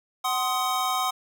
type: chord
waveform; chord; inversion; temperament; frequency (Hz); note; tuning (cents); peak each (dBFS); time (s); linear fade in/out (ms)
square; C diminished; second; just; 753.5 / 1046.5 / 1255.8; Gb5 / C6 / Eb6; +31 / 0 / +16; -29; 0.24-1.11; 10
effects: none